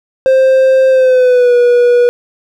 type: tone with pitch glide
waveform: triangle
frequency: 526 to 485.1 Hz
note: C5 to B4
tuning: +9 to -31 cents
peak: -3 dBFS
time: 0.26-2.09 s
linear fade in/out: 0 ms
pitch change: -140 cents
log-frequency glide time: 0.89-1.55 s
effects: none